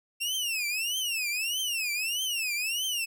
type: tone with vibrato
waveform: sawtooth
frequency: 2703 Hz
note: E7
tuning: 43 cents sharp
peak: -25 dBFS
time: 0.2-3.06 s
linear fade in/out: 20 ms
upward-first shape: triangle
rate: 1.6 Hz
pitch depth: 270 cents each way
effects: none